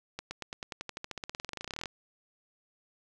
accelerating click train, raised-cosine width 0.2 ms, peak -20 dBFS, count 30, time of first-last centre 0.19-1.858 s, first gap 120 ms, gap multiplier 0.94, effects none

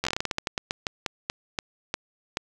slowing click train, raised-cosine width 0.2 ms, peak -9 dBFS, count 20, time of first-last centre 0.04-2.371 s, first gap 12 ms, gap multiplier 1.22, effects none

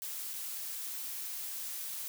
blue noise with dropouts, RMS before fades -40 dBFS, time 0.02-2.08 s, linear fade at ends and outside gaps 0 ms, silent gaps 0.334-0.338 s, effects none

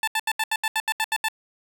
15% pulse tone bursts, 880 Hz, A5, in tune, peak -15 dBFS, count 11, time 0.03-1.285 s, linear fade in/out 2 ms, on 45 ms, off 76 ms, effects none

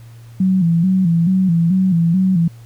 sine tone with vibrato, 177.4 Hz, F3, 27 cents sharp, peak -11 dBFS, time 0.4-2.48 s, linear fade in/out 5 ms, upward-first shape square, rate 2.3 Hz, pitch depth 100 cents each way, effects added 116 Hz sine -36 dBFS peak until 2.65 s + pink hiss -51 dBFS RMS until 2.65 s

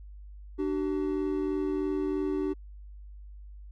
triangle tone pair together, 296.9 / 380 Hz, D4 / F#4, +19 / +46 cents, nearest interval major third, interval 427 cents, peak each -28 dBFS, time 0.58-2.54 s, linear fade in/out 20 ms, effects added 50 Hz sine -43 dBFS peak until 3.71 s

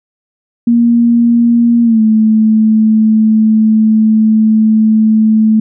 sine tone with pitch glide, 235.3 to 218.3 Hz, A#3 to A3, +16 to -13 cents, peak -5 dBFS, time 0.67-5.6 s, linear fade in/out 5 ms, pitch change -129 cents, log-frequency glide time 1.83-2.01 s, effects none

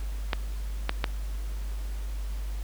clicks, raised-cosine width 0.3 ms, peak -9 dBFS, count 3, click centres 0.332 / 0.894 / 1.042 s, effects added 50 Hz sine -30 dBFS peak until 2.63 s + pink hiss -49 dBFS RMS until 2.63 s

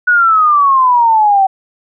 sine exponential sweep, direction down, 1480 to 759 Hz, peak -6 dBFS, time 0.07-1.47 s, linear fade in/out 10 ms, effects none

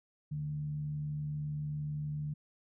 sine tone with frequency modulation, 148.8 Hz, D3, 23 cents sharp, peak -34 dBFS, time 0.31-2.34 s, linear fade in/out 10 ms, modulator 71.7 Hz, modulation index 0.23, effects none

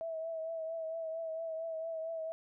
sine tone with vibrato, 650 Hz, E5, 24 cents flat, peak -36 dBFS, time 0.01-2.32 s, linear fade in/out 0 ms, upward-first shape triangle, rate 4.4 Hz, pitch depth 39 cents each way, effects none

